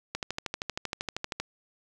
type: click train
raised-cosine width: 0.2 ms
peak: -14 dBFS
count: 17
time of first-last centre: 0.15-1.4 s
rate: 12.8 Hz
effects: none